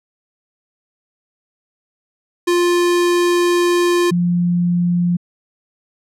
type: tone pair in turn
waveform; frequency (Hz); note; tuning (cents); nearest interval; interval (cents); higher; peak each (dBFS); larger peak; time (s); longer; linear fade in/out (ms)
square / sine; 350.2 / 175.1; F4 / F3; +5 / +5; octave; 1200; first; -13; neither; 2.47-4.11 / 4.11-5.17; first; 10
effects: low-pass 11000 Hz 12 dB/octave